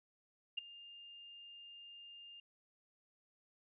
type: tone with ADSR envelope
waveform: sine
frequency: 2809 Hz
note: F7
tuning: 9 cents sharp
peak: -33 dBFS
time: 0.57-2.4 s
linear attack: 13 ms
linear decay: 9 ms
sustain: -19 dB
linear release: 3 ms
effects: none